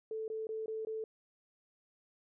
sine tone bursts, 440 Hz, A4, in tune, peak -36 dBFS, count 5, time 0.11-1.04 s, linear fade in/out 2 ms, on 170 ms, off 20 ms, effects none

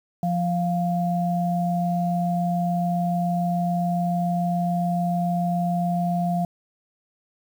sine tone pair together, 174.61 / 698.4 Hz, F3 / F5, 0 / 0 cents, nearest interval 2 octaves, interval 2400 cents, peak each -22 / -25 dBFS, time 0.23-6.45 s, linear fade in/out 2 ms, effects 8-bit

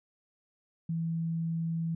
sine tone, 164.8 Hz, E3, in tune, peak -29 dBFS, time 0.89-1.95 s, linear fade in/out 5 ms, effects none

